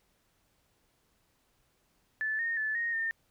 sine tone with pitch steps, 1745 / 1842 / 1741 / 1863 / 1814 Hz, A6 / A#6 / A6 / A#6 / A#6, -15 / -21 / -19 / -2 / -48 cents, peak -29 dBFS, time 2.21-3.11 s, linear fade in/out 0 ms, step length 180 ms, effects pink hiss -72 dBFS RMS until 3.3 s

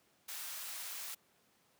white high-pass noise, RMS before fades -44 dBFS, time 0.28-1.15 s, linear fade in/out 10 ms, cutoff 860 Hz, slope 12 dB/octave, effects pink hiss -71 dBFS RMS until 1.79 s + high-pass 150 Hz 12 dB/octave

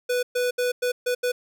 square tone bursts at uneven times, 493.9 Hz, B4, in tune, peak -22 dBFS, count 6, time 0.09-0.23 / 0.35-0.51 / 0.58-0.72 / 0.82-0.92 / 1.06-1.15 / 1.23-1.32 s, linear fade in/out 10 ms, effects none

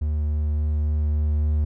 triangle tone with level ramp, 75.3 Hz, D2, 44 cents sharp, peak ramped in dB -19 to -16 dBFS, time 0.01-1.65 s, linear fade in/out 10 ms, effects none

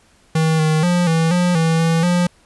square tone with pitch steps, 159.7 / 156.4 / 176.6 / 163 / 177.7 / 162.9 / 164.4 / 176.7 Hz, D#3 / D#3 / F3 / E3 / F3 / E3 / E3 / F3, +45 / +9 / +20 / -19 / +30 / -20 / -4 / +21 cents, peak -14 dBFS, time 0.35-2.27 s, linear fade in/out 5 ms, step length 240 ms, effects pink hiss -54 dBFS RMS until 2.45 s + resampled to 24000 Hz

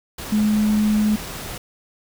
sine tone in noise, 212.2 Hz, G#3, 38 cents sharp, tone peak -15 dBFS, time 0.32-1.16 s, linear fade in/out 5 ms, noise pink, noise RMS -32 dBFS, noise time 0.18-1.58 s, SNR +14 dB, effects none

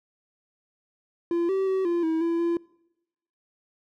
triangle tone with pitch steps, 341.6 / 384.8 / 380.4 / 343.8 / 322.2 / 335.7 / 340 Hz, F4 / G4 / F#4 / F4 / E4 / E4 / F4, -38 / -32 / +48 / -27 / -39 / +32 / -46 cents, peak -20 dBFS, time 1.31-2.57 s, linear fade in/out 2 ms, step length 180 ms, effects noise-tail reverb RT60 0.9 s tail -24 dB re dry

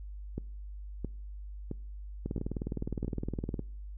two click trains, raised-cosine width 3 ms, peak -22 / -21 dBFS, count 5 / 27, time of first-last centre 0.38-3.047 / 2.26-3.593 s, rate 1.5 / 19.5 Hz, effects noise-tail reverb RT60 0.6 s tail -25 dB re dry + added 50 Hz sine -40 dBFS peak until 3.97 s

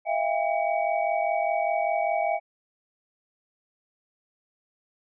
sine tone cluster, 646 / 691 / 802 / 2268 Hz, E5 / F5 / G5 / C#7, -35 / -19 / +39 / +39 cents, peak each -27 / -27 / -28 / -34 dBFS, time 0.05-2.4 s, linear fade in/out 50 ms, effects none

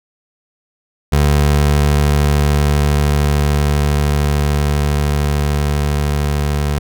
25% pulse tone with level ramp, 73 Hz, D2, 10 cents flat, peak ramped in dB -6 to -11 dBFS, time 1.12-6.79 s, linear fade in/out 10 ms, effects none

